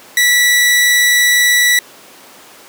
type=tone; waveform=sawtooth; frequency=1954 Hz; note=B6; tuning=19 cents flat; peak=-5 dBFS; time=0.17-1.79 s; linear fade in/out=2 ms; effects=pink hiss -39 dBFS RMS until 2.68 s + high-pass 300 Hz 12 dB/octave